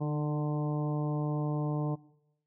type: harmonic tone with a mistuned harmonic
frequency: 149 Hz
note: D3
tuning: 25 cents sharp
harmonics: 1 / 2 / 3 / 4 / 5 / 6 / 7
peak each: -30 / -36 / -40 / -42 / -44 / -46 / -47 dBFS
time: 0-1.96 s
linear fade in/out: 20 ms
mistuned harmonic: 2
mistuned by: +23 cents
effects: noise-tail reverb RT60 0.8 s tail -20 dB re dry